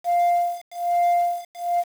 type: tone with tremolo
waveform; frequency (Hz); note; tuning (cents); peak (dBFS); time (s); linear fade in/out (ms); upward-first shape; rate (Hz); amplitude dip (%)
sine; 698.5; F5; 0; -13; 0.04-1.84; 50; sine; 1.2; 100
effects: tanh soft clip ceiling -15 dBFS + 7-bit